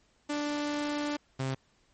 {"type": "tone pair in turn", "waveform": "sawtooth", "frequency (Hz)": [293.7, 132.81], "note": ["D4", "C3"], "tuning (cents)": [0, 26], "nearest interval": "octave + major second", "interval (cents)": 1374, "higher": "first", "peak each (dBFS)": [-26, -26], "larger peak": "neither", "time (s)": [[0.29, 1.17], [1.39, 1.55]], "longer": "first", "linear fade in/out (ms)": 10, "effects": ["pink hiss -68 dBFS RMS until 1.93 s", "MP3 32 kbps"]}